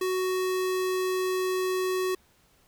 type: tone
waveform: square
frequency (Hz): 371.4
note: F#4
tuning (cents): +7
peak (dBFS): -26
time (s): 0.01-2.15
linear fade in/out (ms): 5
effects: pink hiss -63 dBFS RMS until 2.67 s